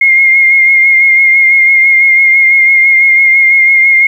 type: tone with vibrato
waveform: sine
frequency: 2135 Hz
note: C7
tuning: 34 cents sharp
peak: -3 dBFS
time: 0.01-4.07 s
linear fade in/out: 5 ms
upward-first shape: sine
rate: 6 Hz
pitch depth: 27 cents each way
effects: 7-bit